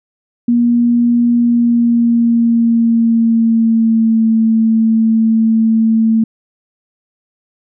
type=tone with pitch glide; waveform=sine; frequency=238.2 to 223.5 Hz; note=A#3 to A3; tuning=+38 to +27 cents; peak=-8 dBFS; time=0.48-6.24 s; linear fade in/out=5 ms; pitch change=-111 cents; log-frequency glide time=1.34-4.27 s; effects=none